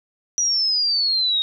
sine exponential sweep, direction down, 5860 to 3729 Hz, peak -17 dBFS, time 0.38-1.42 s, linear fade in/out 0 ms, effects none

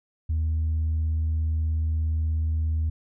sine tone, 79.2 Hz, D#2, 31 cents sharp, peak -20 dBFS, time 0.29-2.9 s, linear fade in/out 10 ms, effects tanh soft clip ceiling -20 dBFS

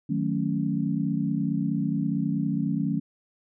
sine chord, D# half-diminished seventh, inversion none, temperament equal, 155.56 / 185 / 220 / 277.2 Hz, D#3 / F#3 / A3 / C#4, 0 / 0 / 0 / 0 cents, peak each -29 dBFS, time 0.09-3 s, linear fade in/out 10 ms, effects none

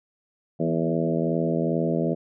harmonic tone with a mistuned harmonic, 82.41 Hz, E2, in tune, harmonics 2 / 3 / 4 / 5 / 6 / 7 / 8, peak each -26 / -28 / -29 / -30 / -31 / -31 / -32 dBFS, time 0.59-2.15 s, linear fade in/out 20 ms, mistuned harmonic 3, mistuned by -36 cents, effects none

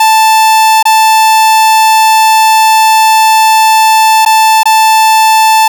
45% pulse tone with dropouts, 880 Hz, A5, in tune, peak -3 dBFS, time 0-5.68 s, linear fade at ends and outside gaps 5 ms, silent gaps 0.828-0.853 / 4.251-4.26 / 4.633-4.655 s, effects none

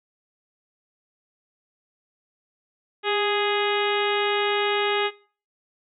harmonic tone with a mistuned harmonic, 415.3 Hz, G#4, in tune, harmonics 1 / 2 / 3 / 4 / 5 / 6 / 7 / 8 / 9, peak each -25 / -28 / -30 / -31 / -32 / -33 / -33 / -34 / -35 dBFS, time 3.03-5.11 s, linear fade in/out 50 ms, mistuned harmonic 1, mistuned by -38 cents, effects noise-tail reverb RT60 0.4 s tail -20 dB re dry

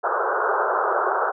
white band-pass noise, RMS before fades -22 dBFS, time 0.03-1.32 s, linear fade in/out 20 ms, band 370 to 1500 Hz, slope 96 dB/octave, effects none

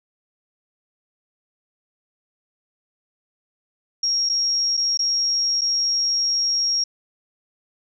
sine tone with dropouts, 5588 Hz, F8, in tune, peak -18 dBFS, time 4.03-6.84 s, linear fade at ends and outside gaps 5 ms, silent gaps 4.291-4.296 / 4.77-4.774 / 4.974-4.991 / 5.611-5.616 s, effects none

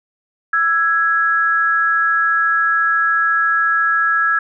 sine tone pair together, 1330 / 1664.1 Hz, E6 / G#6, +15 / +3 cents, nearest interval major third, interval 388 cents, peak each -16 / -15 dBFS, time 0.53-4.39 s, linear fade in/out 5 ms, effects none

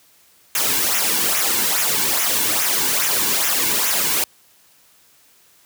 white noise with flanger, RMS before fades -19 dBFS, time 0.55-4.24 s, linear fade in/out 2 ms, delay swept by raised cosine 0.22 to 1.62 ms, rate 2.4 Hz, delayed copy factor -0.65, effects white hiss -54 dBFS RMS until 5.65 s + high-pass 60 Hz 12 dB/octave

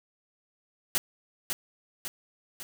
white noise with echo, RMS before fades -26 dBFS, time 0.95-0.98 s, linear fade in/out 0 ms, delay 550 ms, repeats 3, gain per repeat -5 dB, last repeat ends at 2.63 s, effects none

